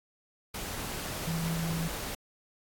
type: tone in noise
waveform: sine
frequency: 164.81 Hz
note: E3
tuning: in tune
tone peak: -30 dBFS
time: 1.27-1.88 s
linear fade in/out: 5 ms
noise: pink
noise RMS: -37 dBFS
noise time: 0.54-2.15 s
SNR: +4 dB
effects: AAC 64 kbps